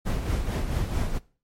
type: noise with tremolo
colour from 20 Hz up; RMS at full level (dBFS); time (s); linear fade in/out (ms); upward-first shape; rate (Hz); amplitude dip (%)
brown; -24; 0.05-1.19; 20; sine; 4.5; 50
effects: noise-tail reverb RT60 0.4 s tail -21 dB re dry + MP3 64 kbps